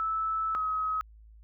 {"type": "tone pair in turn", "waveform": "sine", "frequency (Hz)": [1310, 1273.4], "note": ["E6", "D#6"], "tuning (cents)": [-11, 40], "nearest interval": "unison", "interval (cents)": 49, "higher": "first", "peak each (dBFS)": -27, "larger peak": "neither", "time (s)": [[0, 0.55], [0.55, 1.01]], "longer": "first", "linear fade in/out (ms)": 0, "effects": ["added 54 Hz sine -50 dBFS peak until 1.43 s"]}